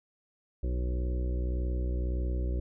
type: harmonic tone with a mistuned harmonic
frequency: 61.74 Hz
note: B1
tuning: in tune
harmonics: 1 / 2 / 3 / 4 / 5 / 6 / 7 / 8 / 9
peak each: -28 / -42 / -44 / -50 / -43 / -43 / -54 / -50 / -48 dBFS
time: 0.63-2.6 s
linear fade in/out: 5 ms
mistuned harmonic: 9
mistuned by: -15 cents
effects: none